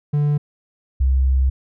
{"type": "tone pair in turn", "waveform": ["triangle", "sine"], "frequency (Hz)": [146.83, 65.77], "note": ["D3", "C2"], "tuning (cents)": [0, 10], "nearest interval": "octave + major second", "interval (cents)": 1390, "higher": "first", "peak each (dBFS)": -13, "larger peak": "neither", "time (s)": [[0.13, 0.38], [1, 1.5]], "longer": "second", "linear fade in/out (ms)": 10, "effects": []}